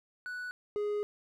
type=tone pair in turn; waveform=triangle; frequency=1480 / 415.3 Hz; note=F#6 / G#4; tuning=0 / 0 cents; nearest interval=octave + minor seventh; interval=2200 cents; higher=first; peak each=-35 / -28 dBFS; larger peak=second; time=0.26-0.51 / 0.76-1.03 s; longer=second; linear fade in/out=0 ms; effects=none